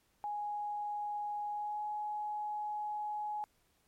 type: tone with pitch glide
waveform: sine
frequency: 830.6 to 840.3 Hz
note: G#5 to G#5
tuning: 0 to +20 cents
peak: -35 dBFS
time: 0.24-3.44 s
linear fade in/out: 0 ms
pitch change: +20 cents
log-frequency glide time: 1.51-1.82 s
effects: pink hiss -73 dBFS RMS until 3.87 s + MP3 64 kbps